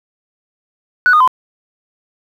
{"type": "tone with pitch steps", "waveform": "sine", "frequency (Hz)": [1478, 1228.6, 1021.2], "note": ["F#6", "D#6", "C6"], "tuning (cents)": [-2, -22, -42], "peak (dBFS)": -5, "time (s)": [1.06, 1.276], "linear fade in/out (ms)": 0, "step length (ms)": 72, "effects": ["tanh soft clip ceiling -3 dBFS", "7-bit"]}